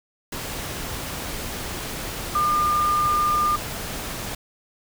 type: tone in noise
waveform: sine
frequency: 1205 Hz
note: D6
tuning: 44 cents sharp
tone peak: -18 dBFS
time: 2.35-3.56 s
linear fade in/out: 5 ms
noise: pink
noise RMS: -31 dBFS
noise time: 0.32-4.35 s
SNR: +10 dB
effects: none